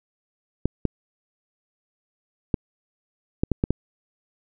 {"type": "clicks", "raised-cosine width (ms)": 3, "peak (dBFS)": -7, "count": 7, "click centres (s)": [0.656, 0.853, 2.542, 3.435, 3.517, 3.639, 3.706], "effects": []}